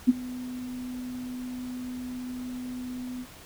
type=tone with ADSR envelope; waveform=sine; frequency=250.6 Hz; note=B3; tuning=25 cents sharp; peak=-12 dBFS; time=0.07-3.26 s; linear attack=22 ms; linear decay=26 ms; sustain=-21 dB; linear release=46 ms; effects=pink hiss -48 dBFS RMS until 3.45 s